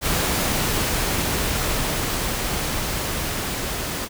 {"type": "noise with level ramp", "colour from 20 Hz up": "pink", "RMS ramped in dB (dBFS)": [-21, -27], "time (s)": [0.01, 4.09], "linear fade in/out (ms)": 50, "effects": []}